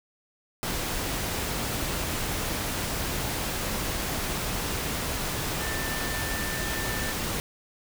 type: tone in noise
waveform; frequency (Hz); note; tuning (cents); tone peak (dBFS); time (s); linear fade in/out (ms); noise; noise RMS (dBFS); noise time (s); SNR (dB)
sine; 1783; A6; +22; -35; 5.6-7.12; 0; pink; -30; 0.63-7.4; -8
effects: none